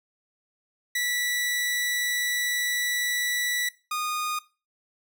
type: tone pair in turn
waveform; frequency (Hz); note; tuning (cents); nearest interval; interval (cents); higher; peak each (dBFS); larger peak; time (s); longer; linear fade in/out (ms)
sawtooth; 1957 / 1229.8; B6 / D#6; -16 / -21; minor sixth; 805; first; -21 / -23; first; 0.95-3.69 / 3.91-4.39; first; 5
effects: noise-tail reverb RT60 0.3 s tail -18 dB re dry